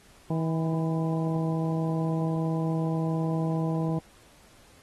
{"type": "harmonic tone with a mistuned harmonic", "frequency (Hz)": 161.4, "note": "E3", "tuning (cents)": -36, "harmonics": [1, 2, 3, 4, 5, 6], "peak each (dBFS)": [-26, -32, -36, -38, -40, -42], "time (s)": [0.3, 3.99], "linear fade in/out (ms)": 5, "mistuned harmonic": 6, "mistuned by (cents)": 57, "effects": ["pink hiss -57 dBFS RMS until 4.82 s", "AAC 32 kbps"]}